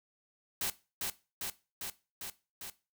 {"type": "noise with echo", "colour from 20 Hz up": "white", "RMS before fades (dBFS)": -34, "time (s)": [0.61, 0.7], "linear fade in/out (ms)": 2, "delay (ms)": 400, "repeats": 5, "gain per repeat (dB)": -2, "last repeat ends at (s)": 2.7, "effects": ["noise-tail reverb RT60 0.3 s tail -17 dB re dry"]}